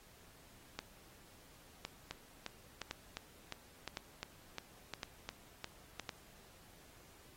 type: two click trains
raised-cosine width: 0.2 ms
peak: -22 / -23 dBFS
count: 6 / 12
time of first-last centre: 0.79-6.092 / 2.11-5.997 s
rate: 0.943 / 2.83 Hz
effects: pink hiss -62 dBFS RMS until 7.36 s + AAC 48 kbps